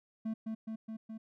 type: tone with echo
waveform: triangle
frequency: 221.3 Hz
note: A3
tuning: 10 cents sharp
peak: -31 dBFS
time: 0.25-0.34 s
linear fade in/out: 10 ms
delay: 210 ms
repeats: 4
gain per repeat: -2 dB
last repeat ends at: 1.18 s
effects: none